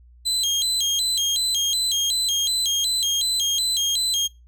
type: tone with vibrato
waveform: 30% pulse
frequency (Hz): 3609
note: A7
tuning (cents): +43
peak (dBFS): -17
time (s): 0.25-4.28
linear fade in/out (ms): 20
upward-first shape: square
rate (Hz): 2.7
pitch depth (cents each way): 190
effects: noise-tail reverb RT60 0.2 s tail -20 dB re dry + added 60 Hz sine -47 dBFS peak until 4.47 s